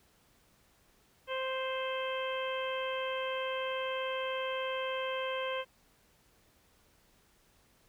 harmonic tone, 523.3 Hz, C5, in tune, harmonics 1 / 2 / 3 / 4 / 5 / 6, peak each -35 / -39 / -43 / -45 / -43 / -43 dBFS, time 1.27-5.65 s, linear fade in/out 50 ms, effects pink hiss -67 dBFS RMS until 7.88 s

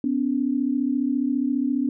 sine tone pair together, 250.5 / 285.2 Hz, B3 / C#4, +25 / +49 cents, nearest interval major second, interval 224 cents, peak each -23 dBFS, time 0.04-1.89 s, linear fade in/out 2 ms, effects none

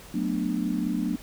sine chord, B minor seventh, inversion second, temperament just, 185.21 / 222.2 / 246.9 / 296.3 Hz, F#3 / A3 / B3 / D4, +2 / +17 / 0 / +15 cents, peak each -30 dBFS, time 0.14-1.16 s, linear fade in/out 5 ms, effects added 50 Hz sine -53 dBFS peak until 1.22 s + pink hiss -47 dBFS RMS until 1.22 s

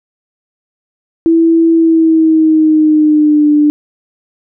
sine tone with pitch glide, 329.6 to 297.1 Hz, E4 to D4, 0 to +20 cents, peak -5 dBFS, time 1.26-3.7 s, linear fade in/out 0 ms, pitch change -180 cents, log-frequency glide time 1.73-3.49 s, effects none

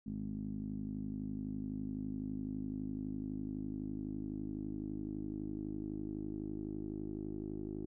10% pulse tone with low-pass filter sweep, 51.91 Hz, G#1, in tune, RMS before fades -41 dBFS, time 0.06-7.86 s, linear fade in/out 10 ms, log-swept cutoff 230 to 350 Hz, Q 5.1, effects none

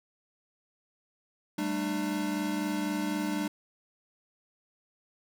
square chord, G suspended second, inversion none, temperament equal with one note detuned, 196 / 220 / 299.7 Hz, G3 / A3 / D4, 0 / 0 / +35 cents, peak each -35 / -38 / -32 dBFS, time 1.58-3.48 s, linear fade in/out 5 ms, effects none

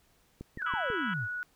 click train, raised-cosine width 3 ms, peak -28 dBFS, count 4, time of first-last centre 0.41-0.902 s, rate 6.1 Hz
sine exponential sweep, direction down, 1986 to 93.2 Hz, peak -33 dBFS, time 0.57-1.28 s, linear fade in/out 50 ms
sine tone with pitch glide, 1480 to 1465.5 Hz, F#6 to F#6, 0 to -17 cents, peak -33 dBFS, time 0.62-1.43 s, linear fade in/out 0 ms, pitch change -17 cents, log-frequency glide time 0.8-1.03 s
harmonic tone, 329.1 Hz, E4, 3 cents flat, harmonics 3 / 4 / 5 / 6 / 7 / 8 / 9 / 10, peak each -41 / -37 / -40 / -46 / -49 / -52 / -45 / -50 dBFS, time 0.66-1.14 s, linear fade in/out 5 ms
effects pink hiss -67 dBFS RMS until 1.55 s

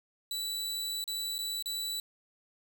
sawtooth tone with dropouts, 3951 Hz, B7, in tune, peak -30 dBFS, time 0.31-2 s, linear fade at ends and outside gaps 2 ms, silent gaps 1.041-1.077 / 1.382-1.388 / 1.625-1.658 s, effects 12-bit

